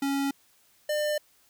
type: tone pair in turn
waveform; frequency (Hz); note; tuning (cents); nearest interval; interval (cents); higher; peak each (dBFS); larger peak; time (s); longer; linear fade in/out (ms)
square; 277.2 / 599.7; C#4 / D5; 0 / +36; octave + minor second; 1336; second; -26; neither; 0.02-0.31 / 0.89-1.18; neither; 5
effects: white hiss -63 dBFS RMS until 1.49 s